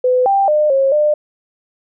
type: tone with pitch steps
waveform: sine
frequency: 504 / 788 / 604 / 541 / 600 Hz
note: B4 / G5 / D5 / C#5 / D5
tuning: +35 / +9 / +48 / -42 / +37 cents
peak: -10 dBFS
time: 0.04-1.14 s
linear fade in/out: 5 ms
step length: 220 ms
effects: none